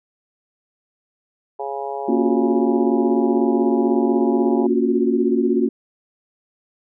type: harmonic tone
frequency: 138.59 Hz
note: C#3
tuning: in tune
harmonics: 3 / 4 / 5 / 6 / 7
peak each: -29 / -32 / -30 / -29 / -35 dBFS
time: 1.59-4.67 s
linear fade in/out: 10 ms
type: chord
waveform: sine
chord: Gb major seventh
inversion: first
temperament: equal with one note detuned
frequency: 233.1 / 277.2 / 353.7 / 370 Hz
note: Bb3 / Db4 / F4 / Gb4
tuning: 0 / 0 / +22 / 0 cents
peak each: -20 / -21 / -21 / -21 dBFS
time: 2.08-5.69 s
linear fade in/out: 10 ms
effects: none